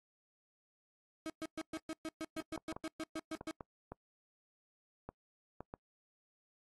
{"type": "tone bursts", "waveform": "35% pulse", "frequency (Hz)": 318.5, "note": "D#4", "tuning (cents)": 41, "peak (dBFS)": -37, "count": 15, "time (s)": [1.26, 3.51], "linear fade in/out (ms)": 0, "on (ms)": 38, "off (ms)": 120}
{"type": "clicks", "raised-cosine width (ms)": 1, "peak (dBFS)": -30, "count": 9, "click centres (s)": [2.577, 2.726, 2.765, 3.411, 3.608, 3.92, 5.09, 5.606, 5.739]}
{"effects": ["noise-tail reverb RT60 0.1 s tail -25 dB re dry", "AAC 32 kbps"]}